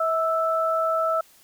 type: tone pair together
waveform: sine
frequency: 646.8 / 1318.5 Hz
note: E5 / E6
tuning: -33 / 0 cents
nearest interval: octave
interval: 1233 cents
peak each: -23 dBFS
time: 0-1.21 s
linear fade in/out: 5 ms
effects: white hiss -55 dBFS RMS until 1.43 s